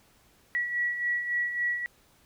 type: beating tone pair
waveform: sine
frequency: 1930 / 1933.6 Hz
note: B6 / B6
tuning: -40 / -37 cents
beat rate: 3.6 Hz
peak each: -35 / -27 dBFS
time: 0.55-1.86 s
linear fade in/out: 0 ms
effects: pink hiss -62 dBFS RMS until 2.25 s